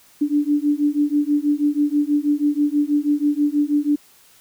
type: beating tone pair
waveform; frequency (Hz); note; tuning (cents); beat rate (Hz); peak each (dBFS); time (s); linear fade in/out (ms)
sine; 289.9 / 296.1; D4 / D4; -22 / +14; 6.2; -19; 0.21-3.96; 10
effects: white hiss -52 dBFS RMS until 4.4 s